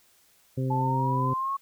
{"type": "harmonic tone", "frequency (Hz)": 130.81, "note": "C3", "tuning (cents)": 0, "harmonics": [1, 2, 3, 4], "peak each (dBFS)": [-26, -32, -36, -38], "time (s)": [0.57, 1.34], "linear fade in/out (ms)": 10}
{"type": "exponential sweep", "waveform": "sine", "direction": "up", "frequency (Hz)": [863, 1108.7], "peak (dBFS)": -26, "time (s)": [0.7, 1.57], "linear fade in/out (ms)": 10}
{"effects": ["white hiss -62 dBFS RMS until 1.61 s"]}